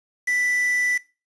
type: tone with quantisation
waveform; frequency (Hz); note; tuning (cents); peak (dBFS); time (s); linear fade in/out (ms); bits
triangle; 1979; B6; +3; -18; 0.27-0.98; 10; 5
effects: noise-tail reverb RT60 0.3 s tail -19 dB re dry + resampled to 22050 Hz